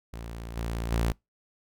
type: tone with level steps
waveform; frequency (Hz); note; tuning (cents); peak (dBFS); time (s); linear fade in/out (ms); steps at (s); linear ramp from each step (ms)
sawtooth; 57.2; A#1; -32; -33 / -26 / -20; 0.13-1.12; 5; 0.56 / 0.91; 10
effects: noise-tail reverb RT60 0.2 s tail -25 dB re dry